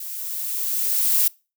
violet noise with level ramp, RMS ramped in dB -33 to -17 dBFS, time 0-1.28 s, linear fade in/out 5 ms, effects noise-tail reverb RT60 0.3 s tail -24 dB re dry

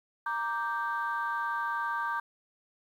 sine chord, G minor, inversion first, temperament equal, 932.3 / 1174.7 / 1568 Hz, Bb5 / D6 / G6, 0 / 0 / 0 cents, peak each -33 dBFS, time 0.26-2.2 s, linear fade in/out 5 ms, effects tanh soft clip ceiling -22 dBFS + 10-bit

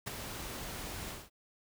pink noise with ADSR envelope, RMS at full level -36 dBFS, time 0.06-1.3 s, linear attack 16 ms, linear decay 12 ms, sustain -6 dB, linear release 210 ms, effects none

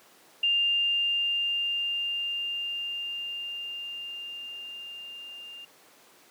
sine tone with level ramp, 2800 Hz, F7, 4 cents sharp, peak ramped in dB -21 to -41 dBFS, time 0.43-5.65 s, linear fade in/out 5 ms, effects pink hiss -56 dBFS RMS until 6.3 s + high-pass 300 Hz 12 dB/octave

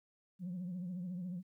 sine tone with vibrato, 179.7 Hz, F3, 50 cents sharp, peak -37 dBFS, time 0.39-1.43 s, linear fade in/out 50 ms, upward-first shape triangle, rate 14 Hz, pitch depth 98 cents each way, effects tanh soft clip ceiling -36 dBFS + 13-bit

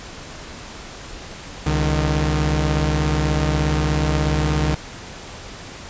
sawtooth tone pair together, 68 / 152.65 Hz, C#2 / D#3, -33 / -33 cents, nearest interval octave + major second, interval 1400 cents, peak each -16 dBFS, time 1.66-4.75 s, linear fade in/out 5 ms, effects pink hiss -36 dBFS RMS until 5.89 s + resampled to 16000 Hz

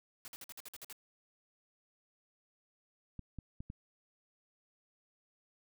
white noise bursts, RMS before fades -48 dBFS, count 9, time 0.25-0.927 s, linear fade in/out 0 ms, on 29 ms, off 52 ms
clicks, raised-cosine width 5 ms, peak -31 dBFS, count 4, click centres 3.193 / 3.387 / 3.605 / 3.701 s
effects none

